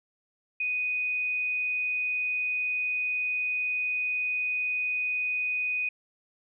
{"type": "tone", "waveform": "sine", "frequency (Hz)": 2489, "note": "D#7", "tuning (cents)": 0, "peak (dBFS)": -26, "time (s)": [0.6, 5.89], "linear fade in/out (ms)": 5, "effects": []}